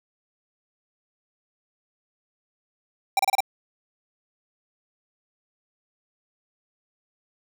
square tone bursts, 784 Hz, G5, in tune, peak -18 dBFS, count 5, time 3.17-3.405 s, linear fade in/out 2 ms, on 23 ms, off 30 ms, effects none

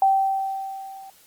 sine tone with level ramp, 776 Hz, G5, 18 cents flat, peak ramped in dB -13 to -39 dBFS, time 0.02-1.1 s, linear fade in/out 2 ms, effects white hiss -54 dBFS RMS until 1.26 s + Opus 24 kbps

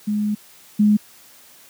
sine tone pair in turn, 209.6 / 209.6 Hz, G#3 / G#3, +16 / +16 cents, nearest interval unison, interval 0 cents, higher neither, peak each -18 / -11 dBFS, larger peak second, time 0.07-0.35 / 0.79-0.97 s, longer first, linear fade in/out 10 ms, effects white hiss -48 dBFS RMS until 1.69 s + high-pass 100 Hz 12 dB/octave

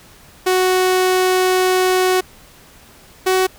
sawtooth tone pair in turn, 370 / 374.1 Hz, F#4 / F#4, 0 / +19 cents, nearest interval unison, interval 19 cents, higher second, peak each -9 dBFS, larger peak neither, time 0.46-2.21 / 3.26-3.47 s, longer first, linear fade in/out 10 ms, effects pink hiss -45 dBFS RMS until 3.58 s

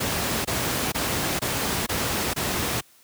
pink noise bursts, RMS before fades -25 dBFS, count 6, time 0-2.81 s, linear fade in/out 10 ms, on 450 ms, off 22 ms, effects white hiss -56 dBFS RMS until 3.03 s + high-pass 80 Hz 12 dB/octave

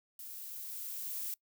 violet noise with level ramp, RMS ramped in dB -47 to -38 dBFS, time 0.19-1.34 s, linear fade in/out 2 ms, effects noise-tail reverb RT60 0.1 s tail -23 dB re dry

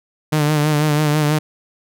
sawtooth tone with vibrato, 150.6 Hz, D3, 44 cents sharp, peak -10 dBFS, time 0.32-1.39 s, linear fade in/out 10 ms, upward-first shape sine, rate 6.1 Hz, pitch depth 44 cents each way, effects none

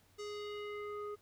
square tone with low-pass filter sweep, 415.3 Hz, G#4, in tune, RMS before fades -43 dBFS, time 0.18-1.16 s, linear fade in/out 20 ms, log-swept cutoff 6500 to 1000 Hz, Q 2, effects added 94 Hz sine -69 dBFS peak until 1.21 s + pink hiss -69 dBFS RMS until 1.21 s

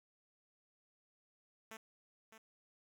5% pulse tone with echo, 221.7 Hz, A3, 13 cents sharp, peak -37 dBFS, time 1.71-1.77 s, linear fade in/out 5 ms, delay 610 ms, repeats 1, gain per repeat -9 dB, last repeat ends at 2.38 s, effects none

